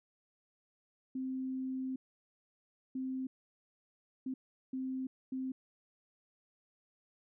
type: tone bursts at uneven times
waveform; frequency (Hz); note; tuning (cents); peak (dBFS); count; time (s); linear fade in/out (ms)
sine; 261; C4; -4; -35; 5; 1.15-1.96 / 2.95-3.27 / 4.26-4.34 / 4.73-5.07 / 5.32-5.52; 5
effects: none